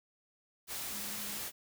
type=tone in noise; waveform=sine; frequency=207.7 Hz; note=G#3; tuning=in tune; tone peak=-50 dBFS; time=0.9-1.41 s; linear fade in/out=50 ms; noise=white; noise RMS=-40 dBFS; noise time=0.67-1.52 s; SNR=-13 dB; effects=none